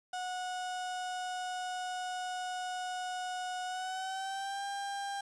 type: tone with pitch glide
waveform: 35% pulse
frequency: 732 to 798.3 Hz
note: F#5 to G5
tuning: -19 to +31 cents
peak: -34 dBFS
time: 0.13-5.21 s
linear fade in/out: 5 ms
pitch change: +150 cents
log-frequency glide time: 3.65-4.64 s
effects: resampled to 22050 Hz + 10-bit